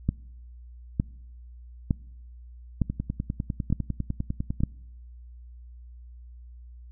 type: two click trains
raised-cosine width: 5 ms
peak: -10 / -16 dBFS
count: 6 / 18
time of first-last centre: 0.09-4.635 / 2.9-4.605 s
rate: 1.1 / 9.97 Hz
effects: noise-tail reverb RT60 1.0 s tail -26 dB re dry + added 60 Hz sine -43 dBFS peak until 6.91 s